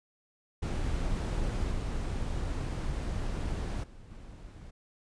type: noise with level steps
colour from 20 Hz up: brown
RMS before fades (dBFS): -31 / -33 / -50 / -47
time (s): 0.62-4.71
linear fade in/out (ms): 10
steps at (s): 1.71 / 3.83 / 4.1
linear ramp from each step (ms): 10
effects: resampled to 22050 Hz